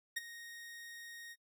sawtooth tone with ADSR envelope, 1864.7 Hz, A#6, in tune, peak -30 dBFS, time 0.16-1.36 s, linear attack 11 ms, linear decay 22 ms, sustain -15 dB, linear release 43 ms, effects noise-tail reverb RT60 0.1 s tail -23 dB re dry

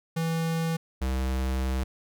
square tone pair in turn, 164 / 65.08 Hz, E3 / C2, -9 / -9 cents, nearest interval octave + major third, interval 1600 cents, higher first, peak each -26 dBFS, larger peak neither, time 0.16-0.77 / 1.01-1.84 s, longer second, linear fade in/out 10 ms, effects none

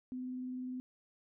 sine tone with vibrato, 253.7 Hz, B3, 47 cents sharp, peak -38 dBFS, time 0.12-0.8 s, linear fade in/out 0 ms, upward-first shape square, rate 20 Hz, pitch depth 14 cents each way, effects none

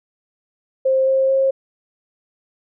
sine tone with pitch steps, 528 / 532.3 / 536.6 Hz, C5 / C5 / C5, +16 / +30 / +44 cents, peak -13 dBFS, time 0.85-1.51 s, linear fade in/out 10 ms, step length 220 ms, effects none

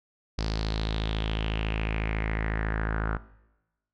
sawtooth tone with low-pass filter sweep, 54 Hz, A1, 32 cents flat, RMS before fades -29 dBFS, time 0.38-3.17 s, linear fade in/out 5 ms, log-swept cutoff 4900 to 1400 Hz, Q 5, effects noise-tail reverb RT60 1.0 s tail -19 dB re dry

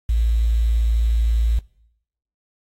sine tone with quantisation, 56.4 Hz, A1, 44 cents sharp, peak -15 dBFS, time 0.09-1.59 s, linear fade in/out 5 ms, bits 7, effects noise-tail reverb RT60 0.8 s tail -23 dB re dry + AAC 48 kbps

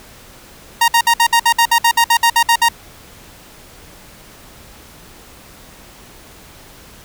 sawtooth tone bursts, 932.3 Hz, A#5, in tune, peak -5 dBFS, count 15, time 0.81-2.687 s, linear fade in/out 5 ms, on 71 ms, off 58 ms, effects pink hiss -41 dBFS RMS until 7.04 s

